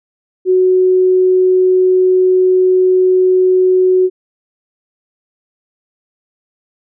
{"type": "tone", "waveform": "sine", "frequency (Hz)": 370, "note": "F#4", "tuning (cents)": 0, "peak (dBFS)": -7, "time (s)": [0.45, 4.1], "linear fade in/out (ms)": 50, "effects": []}